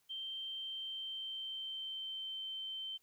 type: tone with pitch glide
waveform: sine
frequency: 3136 to 3102 Hz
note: G7 to G7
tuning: 0 to -19 cents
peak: -40 dBFS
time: 0.09-2.98 s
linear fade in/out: 20 ms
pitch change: -19 cents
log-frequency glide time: 0.48-2.38 s
effects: white hiss -75 dBFS RMS until 3.02 s